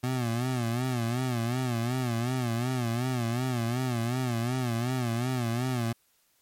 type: tone with vibrato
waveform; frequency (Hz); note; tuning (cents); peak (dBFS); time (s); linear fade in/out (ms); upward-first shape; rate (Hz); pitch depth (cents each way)
25% pulse; 122; B2; -21; -23; 0.03-5.93; 10; sine; 2.7; 110
effects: white hiss -68 dBFS RMS until 6.41 s + MP3 64 kbps